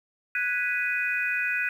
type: chord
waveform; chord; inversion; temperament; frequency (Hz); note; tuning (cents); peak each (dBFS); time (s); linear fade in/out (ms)
sine; G# minor seventh; third; equal; 1480 / 1661.2 / 1975.5 / 2489; F#6 / G#6 / B6 / D#7; 0 / 0 / 0 / 0; -28 / -34 / -33 / -28; 0.35-1.69; 2
effects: 9-bit